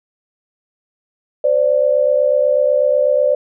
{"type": "tone pair together", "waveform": "sine", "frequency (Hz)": [516.9, 585], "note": ["C5", "D5"], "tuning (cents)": [-21, -7], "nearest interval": "major second", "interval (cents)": 214, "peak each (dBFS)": [-15, -13], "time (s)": [1.44, 3.35], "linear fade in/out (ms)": 5, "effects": []}